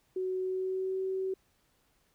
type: tone with pitch glide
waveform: sine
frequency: 372.4 to 379.6 Hz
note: F#4 to F#4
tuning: +11 to +44 cents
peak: -30 dBFS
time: 0.16-1.34 s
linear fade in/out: 5 ms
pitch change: +33 cents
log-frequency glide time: 0.4-1.01 s
effects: pink hiss -71 dBFS RMS until 2.14 s